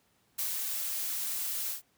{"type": "noise with ADSR envelope", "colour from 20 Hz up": "blue", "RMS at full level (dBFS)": -32, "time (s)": [0.38, 1.82], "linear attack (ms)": 12, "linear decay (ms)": 130, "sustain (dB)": -2, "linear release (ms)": 120, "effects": ["pink hiss -70 dBFS RMS until 1.97 s", "high-pass 80 Hz 12 dB/octave"]}